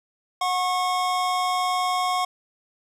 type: tone pair together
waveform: square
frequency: 731 / 1089.3 Hz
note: F#5 / C#6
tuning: -21 / -31 cents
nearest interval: perfect fifth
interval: 690 cents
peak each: -25 dBFS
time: 0.41-2.25 s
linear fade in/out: 5 ms
effects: low-pass 9000 Hz 12 dB/octave + 10-bit